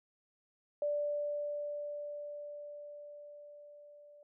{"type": "tone with level ramp", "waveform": "sine", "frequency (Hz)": 586, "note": "D5", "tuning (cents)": -4, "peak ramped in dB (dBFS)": [-30, -55], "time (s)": [0.82, 4.23], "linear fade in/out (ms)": 2, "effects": []}